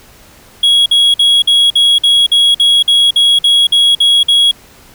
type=tone bursts; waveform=triangle; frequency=3322 Hz; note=G#7; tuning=in tune; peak=-4 dBFS; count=14; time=0.63-4.513 s; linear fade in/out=5 ms; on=230 ms; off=51 ms; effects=pink hiss -41 dBFS RMS until 4.94 s